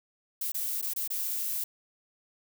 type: noise with dropouts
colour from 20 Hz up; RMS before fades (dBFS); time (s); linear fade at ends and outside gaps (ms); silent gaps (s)
violet; -32; 0.41-1.64; 5; 0.52-0.544 / 0.815-0.825 / 0.936-0.961 / 1.077-1.102
effects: none